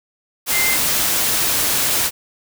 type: tone in noise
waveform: sine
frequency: 2084 Hz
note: C7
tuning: 7 cents flat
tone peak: -19 dBFS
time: 0.51-0.78 s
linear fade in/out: 50 ms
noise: white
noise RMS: -18 dBFS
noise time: 0.46-2.11 s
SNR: -4 dB
effects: none